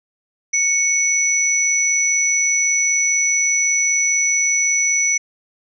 sine tone pair together, 2217 / 5928 Hz, C#7 / F#8, 0 / +2 cents, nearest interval octave + perfect fourth, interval 1702 cents, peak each -19 / -16 dBFS, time 0.53-5.18 s, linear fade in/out 10 ms, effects none

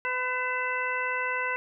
harmonic tone with a mistuned harmonic, 504 Hz, B4, 35 cents sharp, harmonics 1 / 2 / 3 / 4 / 5, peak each -36 / -32 / -32 / -32 / -35 dBFS, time 0.05-1.56 s, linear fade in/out 0 ms, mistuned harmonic 5, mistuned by +88 cents, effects none

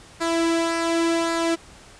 sawtooth tone with flanger, 332.7 Hz, E4, 16 cents sharp, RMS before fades -22 dBFS, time 0.2-1.56 s, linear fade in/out 20 ms, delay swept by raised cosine 0.33 to 2.73 ms, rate 0.89 Hz, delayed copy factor -0.5, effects pink hiss -47 dBFS RMS until 1.99 s + resampled to 22050 Hz

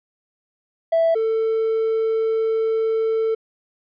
triangle tone pair in turn, 659.3 / 445.6 Hz, E5 / A4, 0 / +22 cents, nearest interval perfect fifth, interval 678 cents, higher first, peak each -11 / -15 dBFS, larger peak first, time 0.92-1.15 / 1.15-3.35 s, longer second, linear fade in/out 10 ms, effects tanh soft clip ceiling -11 dBFS + resampled to 11025 Hz

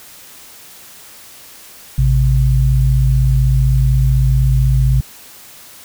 sine tone pair together, 55.04 / 130.9 Hz, A1 / C3, +1 / +1 cents, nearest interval octave + minor third, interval 1500 cents, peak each -12 dBFS, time 1.98-5.01 s, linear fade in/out 5 ms, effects white hiss -39 dBFS RMS until 5.84 s

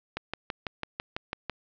click train, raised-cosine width 0.3 ms, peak -15 dBFS, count 9, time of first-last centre 0.17-1.497 s, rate 6.03 Hz, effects low-pass 5000 Hz 12 dB/octave

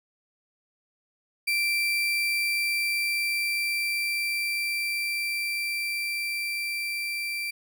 35% pulse tone with level ramp, 2349 Hz, D7, in tune, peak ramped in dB -21 to -27 dBFS, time 1.47-7.51 s, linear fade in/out 10 ms, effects none

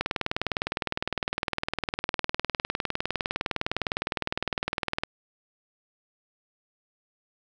click train, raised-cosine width 0.3 ms, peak -10 dBFS, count 100, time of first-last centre 0.01-5.035 s, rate 19.7 Hz, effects none

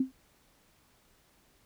sine tone with exponential decay, 261.6 Hz, C4, in tune, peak -21 dBFS, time 0-0.12 s, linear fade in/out 5 ms, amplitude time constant 26 ms, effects pink hiss -66 dBFS RMS until 1.65 s

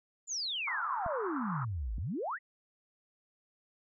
sine exponential two-way sweep, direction down then up, 7320 to 49 to 2076 Hz, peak -33 dBFS, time 0.27-2.39 s, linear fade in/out 50 ms, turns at 1.95 s
pink band-pass noise, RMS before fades -39 dBFS, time 0.67-1.65 s, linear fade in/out 10 ms, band 940 to 1400 Hz, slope 48 dB/octave
clicks, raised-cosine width 5 ms, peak -30 dBFS, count 2, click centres 1.063 / 1.983 s
effects none

